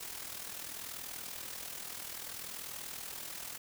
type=noise with amplitude modulation; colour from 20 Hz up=white; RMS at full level=-41 dBFS; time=0-3.58 s; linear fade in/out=10 ms; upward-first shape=sine; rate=40.6 Hz; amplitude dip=60%; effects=none